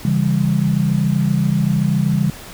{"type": "chord", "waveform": "sine", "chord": "C# diminished", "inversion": "none", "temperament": "just", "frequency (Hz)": [138.59, 166.31, 199.57], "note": ["C#3", "E3", "G3"], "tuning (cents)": [0, 16, 31], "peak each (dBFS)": -18, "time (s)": [0.05, 2.3], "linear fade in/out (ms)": 2, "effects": ["pink hiss -36 dBFS RMS until 2.53 s"]}